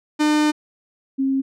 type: tone pair in turn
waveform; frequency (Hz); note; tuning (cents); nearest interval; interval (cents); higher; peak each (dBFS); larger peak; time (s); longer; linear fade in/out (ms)
45% pulse / sine; 302 / 268.8; D4 / C4; +48 / +47; major second; 201; first; -15 / -17; first; 0.19-0.52 / 1.18-1.42; first; 20
effects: low-pass 8000 Hz 12 dB/octave